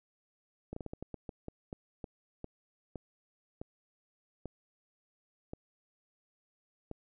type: slowing click train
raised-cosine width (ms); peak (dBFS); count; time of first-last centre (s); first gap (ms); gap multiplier
2; -27; 17; 0.73-6.914; 34; 1.28
effects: none